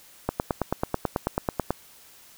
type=click train; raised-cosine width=1 ms; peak=-9 dBFS; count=14; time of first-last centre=0.29-1.706 s; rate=9.18 Hz; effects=white hiss -52 dBFS RMS until 2.37 s